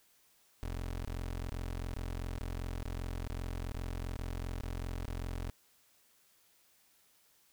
25% pulse tone bursts, 43.73 Hz, F1, 3 cents sharp, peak -33 dBFS, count 11, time 0.63-5.5 s, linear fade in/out 0 ms, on 420 ms, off 25 ms, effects white hiss -68 dBFS RMS until 7.52 s

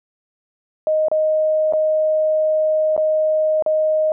sine tone with dropouts, 622.3 Hz, D#5, in tune, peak -14 dBFS, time 0.87-4.12 s, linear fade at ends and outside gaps 1 ms, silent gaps 1.084-1.115 / 1.725-1.735 / 2.965-2.977 / 3.624-3.662 s, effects none

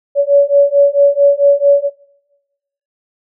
sine beating tone pair, 564 / 568.5 Hz, C#5 / C#5, +30 / +44 cents, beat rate 4.5 Hz, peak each -10 dBFS, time 0.15-1.9 s, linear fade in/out 50 ms, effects noise-tail reverb RT60 1.0 s tail -22 dB re dry

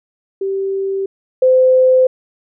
sine tone pair in turn, 388.9 / 514.5 Hz, G4 / C5, -14 / -29 cents, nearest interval perfect fourth, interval 485 cents, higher second, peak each -16 / -7 dBFS, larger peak second, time 0.41-1.06 / 1.42-2.07 s, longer neither, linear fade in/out 5 ms, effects none

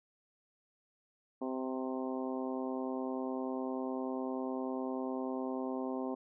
harmonic tone with a mistuned harmonic, 130 Hz, C3, 11 cents flat, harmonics 2 / 3 / 4 / 5 / 6 / 7 / 8, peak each -37 / -41 / -43 / -45 / -47 / -48 / -49 dBFS, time 1.41-6.15 s, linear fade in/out 10 ms, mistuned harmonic 8, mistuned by +22 cents, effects none

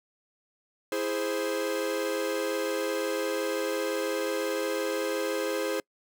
45% pulse chord, E augmented, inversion none, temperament equal, 329.6 / 415.3 / 523.3 Hz, E4 / G#4 / B#4, 0 / 0 / 0 cents, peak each -34 / -32 / -31 dBFS, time 0.92-5.8 s, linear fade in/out 2 ms, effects noise-tail reverb RT60 0.1 s tail -26 dB re dry

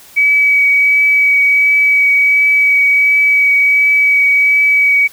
sine tone with vibrato, 2275 Hz, C#7, 44 cents sharp, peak -7 dBFS, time 0.16-5.08 s, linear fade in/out 20 ms, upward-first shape triangle, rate 1.4 Hz, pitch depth 12 cents each way, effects white hiss -40 dBFS RMS until 5.12 s

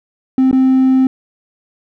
triangle tone with dropouts, 261.6 Hz, C4, in tune, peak -5 dBFS, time 0.38-1.07 s, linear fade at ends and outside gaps 2 ms, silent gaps 0.513-0.528 s, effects tanh soft clip ceiling -2 dBFS

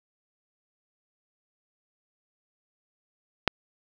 click, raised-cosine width 0.3 ms, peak -3 dBFS, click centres 3.477 s, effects none

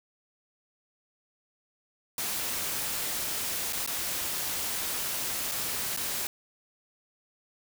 white noise with dropouts, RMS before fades -32 dBFS, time 2.18-6.27 s, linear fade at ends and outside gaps 1 ms, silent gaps 3.725-3.731 / 3.863-3.875 / 5.514-5.518 / 5.964-5.973 s, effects none

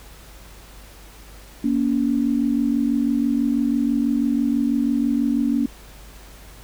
sine tone pair together, 236.7 / 282.8 Hz, A#3 / C#4, +27 / +35 cents, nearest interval minor third, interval 308 cents, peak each -20 dBFS, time 1.64-5.66 s, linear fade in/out 5 ms, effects added 50 Hz sine -43 dBFS peak until 6.63 s + pink hiss -46 dBFS RMS until 6.63 s

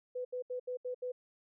sine tone bursts, 499.6 Hz, B4, 20 cents sharp, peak -35 dBFS, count 6, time 0.15-1.12 s, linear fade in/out 10 ms, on 100 ms, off 74 ms, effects none

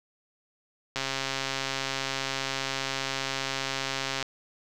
click train, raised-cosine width 0.2 ms, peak -12 dBFS, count 442, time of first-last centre 0.96-4.227 s, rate 135 Hz, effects none

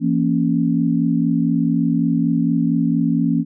sine chord, A# diminished, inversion second, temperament equal with one note detuned, 168.37 / 233.1 / 277.2 Hz, E3 / A#3 / C#4, +37 / 0 / 0 cents, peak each -19 dBFS, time 0-3.45 s, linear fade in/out 50 ms, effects none

